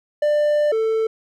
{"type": "tone pair in turn", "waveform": "triangle", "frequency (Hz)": [594, 443.9], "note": ["D5", "A4"], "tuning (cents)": [20, 15], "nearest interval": "perfect fourth", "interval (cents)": 505, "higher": "first", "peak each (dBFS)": [-13, -15], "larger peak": "first", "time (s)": [[0.22, 0.72], [0.72, 1.07]], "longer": "first", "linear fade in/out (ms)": 5, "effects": []}